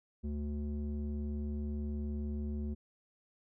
square tone with low-pass filter, 73.42 Hz, D2, in tune, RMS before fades -37 dBFS, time 0.23-2.75 s, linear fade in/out 20 ms, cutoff 280 Hz, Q 2.9, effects none

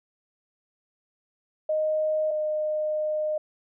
sine tone pair in turn, 620 / 612.9 Hz, D#5 / D#5, -6 / -26 cents, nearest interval unison, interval 20 cents, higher first, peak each -22 / -24 dBFS, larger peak first, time 1.69-2.31 / 2.31-3.38 s, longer second, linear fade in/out 5 ms, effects none

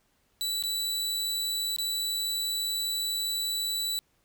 sawtooth tone with dropouts, 3951 Hz, B7, in tune, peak -25 dBFS, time 0.41-3.99 s, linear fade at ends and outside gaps 0 ms, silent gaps 0.625-0.637 / 1.763-1.785 s, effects pink hiss -70 dBFS RMS until 4.24 s

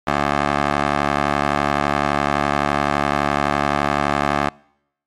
15% pulse tone with band-pass filter, 71.8 Hz, D2, 39 cents flat, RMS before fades -19 dBFS, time 0.07-4.49 s, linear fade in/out 5 ms, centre 1100 Hz, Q 0.98, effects noise-tail reverb RT60 0.8 s tail -26 dB re dry + MP3 64 kbps

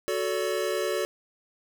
square chord, D major, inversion first, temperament equal with one note detuned, 370 / 440 / 572.3 Hz, F#4 / A4 / D5, 0 / 0 / -45 cents, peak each -31 dBFS, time 0.08-1.05 s, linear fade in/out 0 ms, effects none

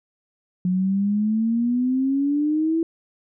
sine exponential sweep, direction up, 179.9 to 332.2 Hz, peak -18 dBFS, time 0.65-2.83 s, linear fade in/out 2 ms, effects none

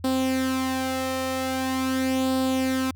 sawtooth tone with flanger, 261.6 Hz, C4, in tune, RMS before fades -25 dBFS, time 0.04-2.91 s, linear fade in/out 5 ms, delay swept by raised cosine 0.23 to 1.63 ms, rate 0.43 Hz, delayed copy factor +0.55, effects added 86 Hz sine -40 dBFS peak until 2.95 s

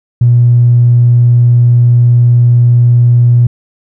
triangle tone with tanh clipping, 120.6 Hz, B2, 41 cents flat, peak -3 dBFS, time 0.21-3.47 s, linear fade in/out 5 ms, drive 4 dB, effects none

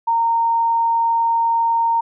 sine tone, 922 Hz, A#5, 19 cents flat, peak -14 dBFS, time 0.07-2.01 s, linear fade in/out 10 ms, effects none

